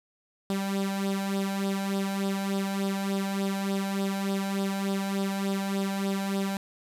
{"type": "tone with flanger", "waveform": "sawtooth", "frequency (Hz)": 195.9, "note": "G3", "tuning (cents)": -1, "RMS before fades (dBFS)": -29, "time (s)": [0.5, 6.57], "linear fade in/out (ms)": 0, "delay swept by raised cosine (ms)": [0.22, 1.32], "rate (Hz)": 3.4, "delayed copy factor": 0.65, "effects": ["resampled to 32000 Hz", "8-bit"]}